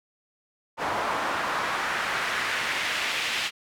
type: noise with band-pass filter sweep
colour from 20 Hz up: pink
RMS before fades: -28 dBFS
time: 0.77-3.51 s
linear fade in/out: 50 ms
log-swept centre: 920 to 2800 Hz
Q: 1.4
effects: none